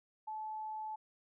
sine tone, 866 Hz, A5, 28 cents flat, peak -39 dBFS, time 0.27-0.96 s, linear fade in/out 10 ms, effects none

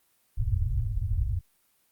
white low-pass noise, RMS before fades -27 dBFS, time 0.37-1.41 s, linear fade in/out 20 ms, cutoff 120 Hz, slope 96 dB/octave, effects white hiss -68 dBFS RMS until 1.91 s + Opus 32 kbps

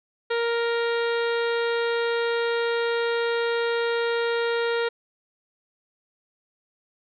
harmonic tone, 467.3 Hz, A#4, 4 cents sharp, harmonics 1 / 2 / 3 / 4 / 5 / 6 / 7 / 8 / 9, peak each -23 / -33 / -31 / -34 / -39 / -41 / -41 / -40 / -43 dBFS, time 0.3-4.89 s, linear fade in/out 10 ms, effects none

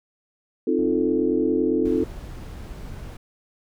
sine chord, F dominant seventh, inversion second, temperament equal, 261.6 / 311.1 / 349.2 / 440 Hz, C4 / Eb4 / F4 / A4, 0 / 0 / 0 / 0 cents, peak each -24 dBFS, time 0.67-2.04 s, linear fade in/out 5 ms
click train, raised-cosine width 2 ms, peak -28 dBFS, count 104, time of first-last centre 0.79-1.878 s, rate 94.7 Hz
brown noise, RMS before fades -36 dBFS, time 1.85-3.17 s, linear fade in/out 5 ms
effects none

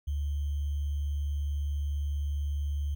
sine tone with sample-and-hold, 72.3 Hz, D2, 27 cents flat, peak -28 dBFS, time 0.07-2.95 s, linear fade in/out 10 ms, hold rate 3150 Hz, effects none

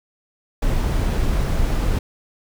brown noise, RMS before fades -19 dBFS, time 0.62-1.99 s, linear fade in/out 5 ms, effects none

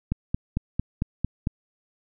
click train, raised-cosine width 5 ms, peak -11 dBFS, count 7, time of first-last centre 0.12-1.471 s, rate 4.44 Hz, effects none

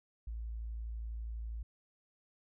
sine tone, 56.1 Hz, A1, 34 cents sharp, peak -38 dBFS, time 0.27-1.63 s, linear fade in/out 5 ms, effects none

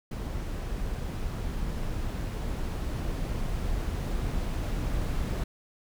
brown noise with level ramp, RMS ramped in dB -33 to -29 dBFS, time 0.11-5.44 s, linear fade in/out 5 ms, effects none

